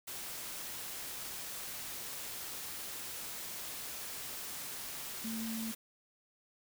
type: tone in noise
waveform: sine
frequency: 224.4 Hz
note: A3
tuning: 34 cents sharp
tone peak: -37 dBFS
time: 5.24-5.72 s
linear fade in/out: 10 ms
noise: white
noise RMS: -43 dBFS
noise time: 0.07-5.75 s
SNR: +3 dB
effects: none